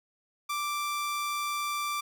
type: tone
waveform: sawtooth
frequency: 1174.7 Hz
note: D6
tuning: in tune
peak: -26 dBFS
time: 0.49-2.01 s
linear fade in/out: 10 ms
effects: none